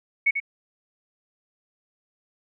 sine tone with echo, 2217 Hz, C#7, in tune, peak -16 dBFS, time 0.26-0.31 s, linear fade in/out 10 ms, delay 92 ms, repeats 1, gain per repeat -7 dB, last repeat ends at 0.402 s, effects none

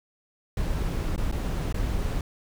brown noise with dropouts, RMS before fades -27 dBFS, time 0.57-2.21 s, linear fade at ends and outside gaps 2 ms, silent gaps 1.162-1.178 / 1.315-1.324 / 1.726-1.743 s, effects none

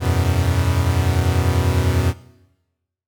45% pulse chord, E suspended second, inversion none, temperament equal, 82.41 / 92.5 / 123.47 Hz, E2 / F#2 / B2, 0 / 0 / 0 cents, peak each -20 / -19 / -22 dBFS, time 0-2.14 s, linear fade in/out 50 ms, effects noise-tail reverb RT60 1.0 s tail -19 dB re dry

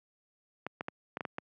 clicks, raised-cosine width 0.5 ms, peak -20 dBFS, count 7, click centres 0.666 / 0.809 / 0.884 / 1.171 / 1.208 / 1.252 / 1.384 s, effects high-pass 150 Hz 12 dB/octave

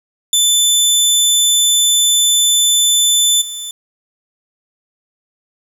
20% pulse tone with level steps, 3520 Hz, A7, in tune, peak -4 / -18 dBFS, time 0.33-3.71 s, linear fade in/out 2 ms, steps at 3.41 s, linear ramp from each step 10 ms, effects 7-bit

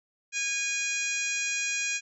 harmonic tone, 819 Hz, G#5, 24 cents flat, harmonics 2 / 3 / 4 / 5 / 6 / 7 / 8 / 9, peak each -37 / -30 / -41 / -41 / -44 / -37 / -35 / -38 dBFS, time 0.32-2.01 s, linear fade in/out 50 ms, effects none

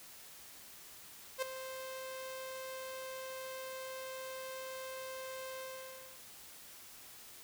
sawtooth tone with ADSR envelope, 523.3 Hz, C5, in tune, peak -27 dBFS, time 1.38-6.21 s, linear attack 43 ms, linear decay 5 ms, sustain -12 dB, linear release 610 ms, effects white hiss -54 dBFS RMS until 7.43 s

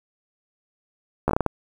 slowing click train, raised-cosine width 1 ms, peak -6 dBFS, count 7, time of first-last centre 1.28-1.463 s, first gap 13 ms, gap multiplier 1.34, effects 7-bit

